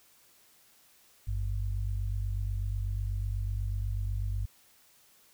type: tone pair together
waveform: sine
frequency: 49.86 / 98 Hz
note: G1 / G2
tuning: +30 / 0 cents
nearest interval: octave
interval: 1170 cents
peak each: -31 / -33 dBFS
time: 1.27-4.46 s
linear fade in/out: 10 ms
effects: white hiss -62 dBFS RMS until 5.33 s